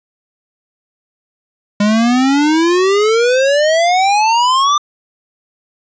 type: exponential sweep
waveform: square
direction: up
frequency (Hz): 202.8 to 1200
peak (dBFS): -10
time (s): 1.8-4.78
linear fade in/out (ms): 5
effects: resampled to 16000 Hz + 8-bit